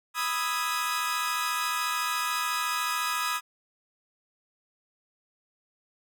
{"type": "chord", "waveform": "sawtooth", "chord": "E major seventh", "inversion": "second", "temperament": "equal", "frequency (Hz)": [987.8, 1244.5, 1318.5, 1661.2], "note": ["B5", "D#6", "E6", "G#6"], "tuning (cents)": [0, 0, 0, 0], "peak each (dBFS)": [-30, -26, -32, -31], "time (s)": [0.14, 3.41], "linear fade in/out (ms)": 50, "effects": []}